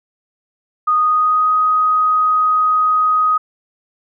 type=tone with pitch glide; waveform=sine; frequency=1236 to 1253.3 Hz; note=D#6 to D#6; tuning=-12 to +12 cents; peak=-11 dBFS; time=0.87-3.38 s; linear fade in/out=10 ms; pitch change=+24 cents; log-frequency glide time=0.97-1.51 s; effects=none